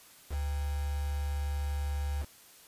sine tone with quantisation, 72 Hz, D2, 34 cents flat, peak -30 dBFS, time 0.29-2.26 s, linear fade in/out 50 ms, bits 7, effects white hiss -56 dBFS RMS until 2.67 s + resampled to 32000 Hz

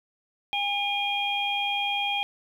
harmonic tone, 810 Hz, G#5, 43 cents flat, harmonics 1 / 3 / 4, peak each -29 / -29 / -29 dBFS, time 0.53-2.23 s, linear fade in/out 0 ms, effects 9-bit

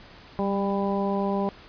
harmonic tone with a mistuned harmonic, 198.8 Hz, G3, 25 cents sharp, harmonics 1 / 2 / 3 / 4 / 5, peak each -26 / -29 / -31 / -32 / -33 dBFS, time 0.39-1.49 s, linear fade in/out 0 ms, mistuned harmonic 1, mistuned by -20 cents, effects pink hiss -48 dBFS RMS until 1.68 s + resampled to 11025 Hz

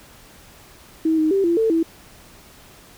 sine tone with pitch steps, 320.2 / 312.4 / 391.2 / 339.7 / 446.7 / 328.1 Hz, D#4 / D#4 / G4 / F4 / A4 / E4, +50 / +7 / -4 / -48 / +26 / -8 cents, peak -15 dBFS, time 1.05-1.83 s, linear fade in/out 5 ms, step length 130 ms, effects pink hiss -47 dBFS RMS until 2.97 s

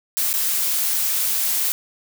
blue noise with dropouts, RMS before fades -21 dBFS, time 0.17-1.72 s, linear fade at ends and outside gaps 0 ms, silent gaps 0.33-0.339 s, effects none

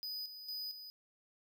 square tone with tremolo, 4978 Hz, D#8, in tune, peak -40 dBFS, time 0.03-0.9 s, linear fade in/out 0 ms, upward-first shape square, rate 2.2 Hz, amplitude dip 60%, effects none

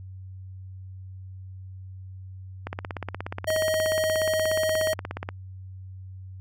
click train, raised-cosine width 0.5 ms, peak -16 dBFS, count 45, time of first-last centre 2.67-5.289 s, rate 16.8 Hz
square tone, 630 Hz, D#5, 21 cents sharp, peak -23 dBFS, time 3.47-4.94 s, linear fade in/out 10 ms
effects added 94 Hz sine -38 dBFS peak until 6.4 s

